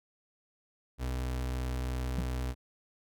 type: tone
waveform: 35% pulse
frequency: 63 Hz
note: B1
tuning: 35 cents sharp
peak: -30 dBFS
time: 0.98-2.55 s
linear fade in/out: 50 ms
type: tone with exponential decay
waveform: triangle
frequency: 176.2 Hz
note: F3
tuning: 16 cents sharp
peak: -26 dBFS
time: 2.18-2.29 s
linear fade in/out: 5 ms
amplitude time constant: 23 ms
effects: none